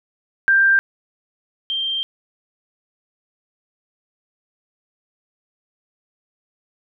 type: tone pair in turn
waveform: sine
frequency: 1582 / 3164 Hz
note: G6 / G7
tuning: +15 / +15 cents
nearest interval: octave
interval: 1200 cents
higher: second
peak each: -11 / -20 dBFS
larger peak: first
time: 0.48-0.79 / 1.7-2.03 s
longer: second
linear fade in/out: 0 ms
effects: none